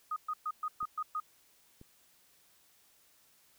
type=tone bursts; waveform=sine; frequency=1244.5 Hz; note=D#6; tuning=in tune; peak=-32 dBFS; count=7; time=0.11-1.201 s; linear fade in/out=5 ms; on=53 ms; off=120 ms
type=clicks; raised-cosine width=3 ms; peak=-40 / -39 dBFS; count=2; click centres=0.829 / 1.814 s
effects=white hiss -66 dBFS RMS until 3.58 s